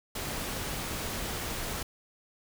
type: noise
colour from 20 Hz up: pink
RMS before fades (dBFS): -35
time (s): 0.15-1.83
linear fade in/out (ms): 5
effects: none